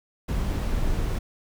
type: noise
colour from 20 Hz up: brown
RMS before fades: -25 dBFS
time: 0.28-1.19 s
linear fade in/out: 10 ms
effects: none